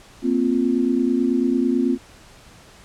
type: chord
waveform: sine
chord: Bb suspended second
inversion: none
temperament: just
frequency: 233.1 / 262.2 / 349.6 Hz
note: Bb3 / C4 / F4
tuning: 0 / +4 / +2 cents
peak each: -22 / -19 / -23 dBFS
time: 0.22-1.98 s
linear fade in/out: 50 ms
effects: pink hiss -47 dBFS RMS until 2.84 s + low-pass 9000 Hz 12 dB/octave